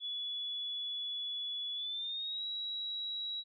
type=tone with pitch glide; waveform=sine; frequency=3414 to 3877 Hz; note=G#7 to B7; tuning=+47 to -33 cents; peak=-36 dBFS; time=0-3.44 s; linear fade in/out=50 ms; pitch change=+220 cents; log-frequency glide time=1.75-2.44 s; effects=none